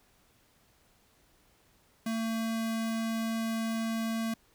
square tone with notch filter, 225.3 Hz, A3, 41 cents sharp, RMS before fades -32 dBFS, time 2.06-4.34 s, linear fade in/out 5 ms, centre 470 Hz, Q 1.8, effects pink hiss -66 dBFS RMS until 4.54 s

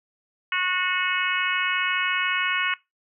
harmonic tone, 365.8 Hz, F#4, 20 cents flat, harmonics 3 / 4 / 5 / 6 / 7 / 8, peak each -30 / -28 / -30 / -28 / -30 / -31 dBFS, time 0.52-2.74 s, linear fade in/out 2 ms, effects noise-tail reverb RT60 0.2 s tail -20 dB re dry

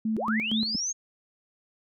sine tone with tremolo, 220 Hz, A3, in tune, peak -24 dBFS, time 0.05-0.76 s, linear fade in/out 5 ms, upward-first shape square, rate 4.3 Hz, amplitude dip 80%
sine linear sweep, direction up, 190 to 6590 Hz, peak -27 dBFS, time 0.16-0.93 s, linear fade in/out 20 ms
effects none

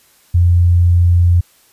sine tone, 87.31 Hz, F2, in tune, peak -7 dBFS, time 0.34-1.41 s, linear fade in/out 10 ms, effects white hiss -51 dBFS RMS until 1.72 s + resampled to 32000 Hz

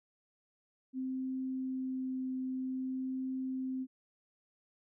sine tone with vibrato, 260 Hz, C4, 11 cents flat, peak -34 dBFS, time 0.93-3.87 s, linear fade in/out 50 ms, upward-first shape triangle, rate 0.52 Hz, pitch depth 8 cents each way, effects none

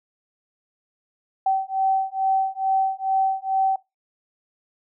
sine beating tone pair, 768 / 770.3 Hz, G5 / G5, -36 / -30 cents, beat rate 2.3 Hz, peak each -22 dBFS, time 1.46-3.76 s, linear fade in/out 5 ms, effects noise-tail reverb RT60 0.2 s tail -20 dB re dry

